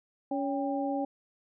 sine tone cluster, 280.8 / 560 / 796 Hz, C#4 / C#5 / G5, +22 / +18 / +26 cents, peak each -31 / -34 / -34 dBFS, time 0.31-1.05 s, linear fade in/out 5 ms, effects none

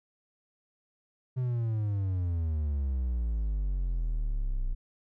triangle exponential sweep, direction down, 129.5 to 30.11 Hz, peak -25 dBFS, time 1.36-4.75 s, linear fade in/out 20 ms, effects none

